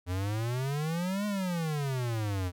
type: exponential two-way sweep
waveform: square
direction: up then down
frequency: 87.31 to 210.5 to 87.31 Hz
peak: -30 dBFS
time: 0.06-2.52 s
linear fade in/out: 50 ms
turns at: 1.26 s
effects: none